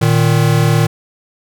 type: tone pair together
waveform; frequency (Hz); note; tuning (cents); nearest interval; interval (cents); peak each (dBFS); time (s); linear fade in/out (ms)
square; 115.3 / 153.91; A#2 / D#3; -19 / -18; perfect fourth; 501; -13; 0.01-0.87; 10
effects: none